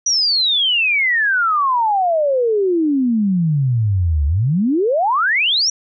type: exponential two-way sweep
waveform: sine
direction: down then up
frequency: 5920 to 69.6 to 5920 Hz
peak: -13 dBFS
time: 0.06-5.7 s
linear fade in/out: 5 ms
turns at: 4.26 s
effects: none